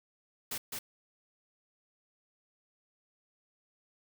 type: noise with echo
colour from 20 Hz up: white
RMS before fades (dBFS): -37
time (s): 0.51-0.58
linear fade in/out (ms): 5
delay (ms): 210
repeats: 1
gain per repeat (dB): -2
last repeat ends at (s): 0.79
effects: none